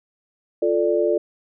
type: chord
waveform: sine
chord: D minor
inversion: first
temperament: equal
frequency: 349.2 / 440 / 587.3 Hz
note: F4 / A4 / D5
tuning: 0 / 0 / 0 cents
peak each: -21 dBFS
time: 0.62-1.18 s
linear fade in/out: 5 ms
effects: none